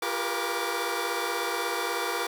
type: tone cluster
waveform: 15% pulse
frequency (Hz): 348.5 / 400.9 / 469.5 / 485.9 / 1160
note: F4 / G4 / A#4 / B4 / D6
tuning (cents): -4 / +39 / +12 / -28 / -22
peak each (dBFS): -28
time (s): 0.02-2.27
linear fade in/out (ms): 5
effects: none